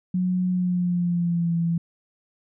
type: tone with pitch glide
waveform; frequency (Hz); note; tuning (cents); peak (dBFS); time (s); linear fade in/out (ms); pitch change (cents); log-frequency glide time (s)
sine; 182.3 to 168.14; F#3 to E3; -25 to +35; -20; 0.14-1.78; 5; -140; 0.5-1.56
effects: none